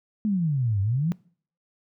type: exponential two-way sweep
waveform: sine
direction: down then up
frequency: 220 to 95 to 181.2 Hz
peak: -21 dBFS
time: 0.25-1.12 s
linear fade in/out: 0 ms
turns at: 0.81 s
effects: noise-tail reverb RT60 0.5 s tail -23 dB re dry